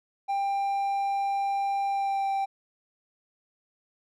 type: tone with pitch glide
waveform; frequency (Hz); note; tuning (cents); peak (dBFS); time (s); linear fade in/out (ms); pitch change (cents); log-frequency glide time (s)
triangle; 793 to 783.9; G5 to G5; +20 to 0; -23; 0.28-2.46; 20; -20; 1.88-2.31
effects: none